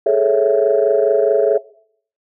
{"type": "chord", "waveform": "sine", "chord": "A major seventh", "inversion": "third", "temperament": "equal", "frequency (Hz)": [415.3, 440, 554.4, 659.3], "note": ["G#4", "A4", "C#5", "E5"], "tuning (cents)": [0, 0, 0, 0], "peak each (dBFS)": -16, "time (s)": [0.06, 1.58], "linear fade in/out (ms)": 5, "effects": ["noise-tail reverb RT60 0.6 s tail -20 dB re dry", "tanh soft clip ceiling -3 dBFS"]}